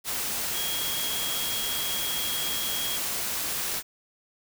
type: tone in noise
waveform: sine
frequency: 3283 Hz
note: G#7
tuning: 21 cents flat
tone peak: -32 dBFS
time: 0.52-3 s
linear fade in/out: 50 ms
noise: white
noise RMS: -30 dBFS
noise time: 0.04-3.83 s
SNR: -5 dB
effects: none